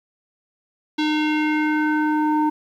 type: tone with low-pass filter sweep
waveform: square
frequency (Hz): 305.1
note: D#4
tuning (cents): -34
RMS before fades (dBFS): -20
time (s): 0.98-2.5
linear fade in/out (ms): 10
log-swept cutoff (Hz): 3800 to 880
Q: 2.6
effects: 9-bit